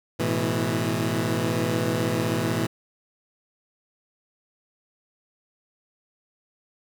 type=chord; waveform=15% pulse; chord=A suspended second; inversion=none; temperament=equal with one note detuned; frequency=107.55 / 123.47 / 164.81 Hz; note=A2 / B2 / E3; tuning=-39 / 0 / 0 cents; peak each=-21 dBFS; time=0.19-2.67 s; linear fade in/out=10 ms; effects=none